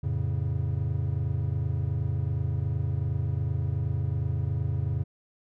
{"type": "chord", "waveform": "triangle", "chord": "F augmented", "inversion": "none", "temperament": "equal with one note detuned", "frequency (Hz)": [87.31, 110, 138.11], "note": ["F2", "A2", "C#3"], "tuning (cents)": [0, 0, -6], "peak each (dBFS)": -28, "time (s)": [0.03, 5.04], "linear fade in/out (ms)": 10, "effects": []}